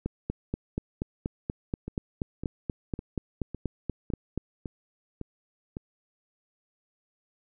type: two click trains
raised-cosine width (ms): 3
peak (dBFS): -22 / -16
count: 8 / 19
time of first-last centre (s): 1.88-5.769 / 0.06-4.377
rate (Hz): 1.8 / 4.17
effects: none